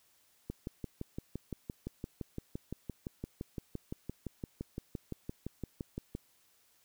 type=click train; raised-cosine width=3 ms; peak=-25 dBFS; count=34; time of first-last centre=0.5-6.151 s; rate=5.84 Hz; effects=white hiss -69 dBFS RMS until 6.84 s